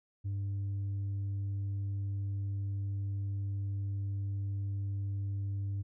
sine tone with tanh clipping, 99.3 Hz, G2, 23 cents sharp, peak -33 dBFS, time 0.24-5.83 s, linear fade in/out 20 ms, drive 2 dB, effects none

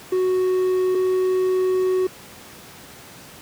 triangle tone pair in turn, 370 / 371.5 Hz, F#4 / F#4, 0 / +7 cents, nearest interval unison, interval 7 cents, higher second, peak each -15 dBFS, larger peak neither, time 0.12-0.95 / 0.95-2.07 s, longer second, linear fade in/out 5 ms, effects pink hiss -42 dBFS RMS until 3.41 s + high-pass 100 Hz 12 dB/octave

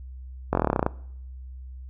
slowing click train, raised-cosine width 1 ms, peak -7 dBFS, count 13, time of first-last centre 0.53-0.864 s, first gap 21 ms, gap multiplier 1.05, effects noise-tail reverb RT60 0.7 s tail -22 dB re dry + added 64 Hz sine -37 dBFS peak until 1.89 s

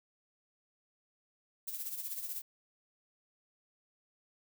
violet noise with tremolo, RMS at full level -38 dBFS, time 1.67-2.42 s, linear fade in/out 10 ms, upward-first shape sine, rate 16 Hz, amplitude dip 60%, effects none

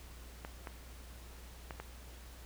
clicks, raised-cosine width 0.5 ms, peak -27 dBFS, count 4, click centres 0.449 / 0.672 / 1.708 / 1.8 s, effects added 60 Hz sine -50 dBFS peak until 2.45 s + pink hiss -56 dBFS RMS until 2.45 s

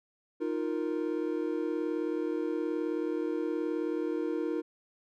triangle chord, Eb suspended second, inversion none, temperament just, 311.1 / 350 / 466.7 Hz, Eb4 / F4 / Bb4, 0 / +4 / +2 cents, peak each -31 / -32 / -33 dBFS, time 0.4-4.62 s, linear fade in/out 20 ms, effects none

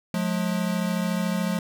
square tone pair together, 178.54 / 212.3 Hz, F3 / G#3, +38 / +38 cents, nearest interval minor third, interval 300 cents, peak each -26 / -28 dBFS, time 0.14-1.59 s, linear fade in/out 2 ms, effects none

